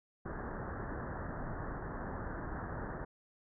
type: low-pass noise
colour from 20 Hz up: pink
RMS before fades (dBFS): -41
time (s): 0.25-3.05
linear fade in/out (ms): 10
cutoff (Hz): 1800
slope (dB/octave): 96
effects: none